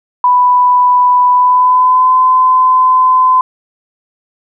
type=tone with pitch glide; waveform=sine; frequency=991 to 1021.8 Hz; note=B5 to C6; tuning=+6 to -41 cents; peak=-5 dBFS; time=0.24-3.41 s; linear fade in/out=2 ms; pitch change=+53 cents; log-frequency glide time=1.31-2.14 s; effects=none